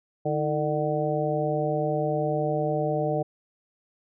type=harmonic tone with a mistuned harmonic; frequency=150.2 Hz; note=D3; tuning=39 cents sharp; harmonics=1 / 2 / 3 / 4 / 5; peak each=-29 / -32 / -29 / -28 / -31 dBFS; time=0.25-3.23 s; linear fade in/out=10 ms; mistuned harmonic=2; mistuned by=+110 cents; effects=none